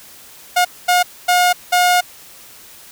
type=tone bursts at uneven times; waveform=sawtooth; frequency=717 Hz; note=F5; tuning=45 cents sharp; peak=-7 dBFS; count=4; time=0.56-0.65 / 0.88-1.03 / 1.28-1.53 / 1.72-2.01 s; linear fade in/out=10 ms; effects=white hiss -41 dBFS RMS until 2.91 s